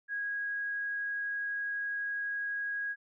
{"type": "tone", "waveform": "sine", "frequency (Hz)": 1648, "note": "G#6", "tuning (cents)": -14, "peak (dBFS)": -32, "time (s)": [0.08, 2.96], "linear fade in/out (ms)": 50, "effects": []}